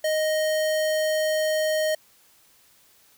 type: tone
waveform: square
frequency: 622.3 Hz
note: D#5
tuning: in tune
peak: -22 dBFS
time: 0.04-1.95 s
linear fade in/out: 5 ms
effects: white hiss -58 dBFS RMS until 3.17 s